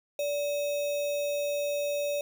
sine tone with sample-and-hold, 579 Hz, D5, 25 cents flat, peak -27 dBFS, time 0.19-2.21 s, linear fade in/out 2 ms, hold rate 3150 Hz, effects none

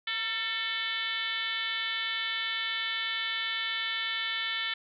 sine tone with frequency modulation, 2637 Hz, E7, in tune, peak -29 dBFS, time 0.07-4.74 s, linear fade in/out 5 ms, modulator 426 Hz, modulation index 2.7, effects none

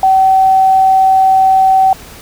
sine tone, 764 Hz, G5, 45 cents flat, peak -5 dBFS, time 0.03-1.93 s, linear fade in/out 2 ms, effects pink hiss -34 dBFS RMS until 2.21 s

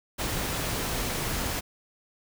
pink noise, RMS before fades -30 dBFS, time 0.18-1.61 s, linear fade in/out 20 ms, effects none

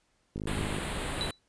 click train, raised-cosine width 3 ms, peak -23 dBFS, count 23, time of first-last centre 0.36-0.785 s, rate 51.8 Hz
pink band-stop noise, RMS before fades -34 dBFS, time 0.47-1.31 s, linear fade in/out 2 ms, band 4100 to 8000 Hz, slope 48 dB/octave
sine tone with exponential decay, 3951 Hz, B7, in tune, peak -27 dBFS, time 1.21-1.39 s, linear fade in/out 0 ms, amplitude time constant 38 ms
effects pink hiss -72 dBFS RMS until 1.48 s + resampled to 22050 Hz

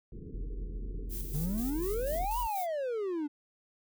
pink low-pass noise, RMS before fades -45 dBFS, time 0.12-2.25 s, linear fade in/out 2 ms, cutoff 460 Hz, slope 96 dB/octave
sine tone, 43.65 Hz, F1, in tune, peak -35 dBFS, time 0.33-2.47 s, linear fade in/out 10 ms
violet noise with tremolo, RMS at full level -41 dBFS, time 1.09-2.67 s, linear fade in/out 50 ms, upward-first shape square, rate 4.1 Hz, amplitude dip 45%
triangle exponential two-way sweep, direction up then down, 139.6 to 1001 to 284.8 Hz, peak -29 dBFS, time 1.33-3.28 s, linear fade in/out 20 ms, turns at 2.39 s
effects none

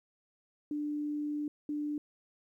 sine tone bursts at uneven times, 296.1 Hz, D4, 14 cents sharp, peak -32 dBFS, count 2, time 0.71-1.48 / 1.69-1.98 s, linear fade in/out 2 ms, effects 12-bit

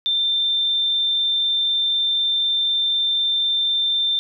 sine tone, 3576 Hz, A7, 27 cents sharp, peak -17 dBFS, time 0.06-4.19 s, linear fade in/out 0 ms, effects none

